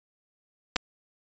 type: clicks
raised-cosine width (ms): 0.2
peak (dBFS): -8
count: 2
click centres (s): 0.76 / 0.764
effects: resampled to 16000 Hz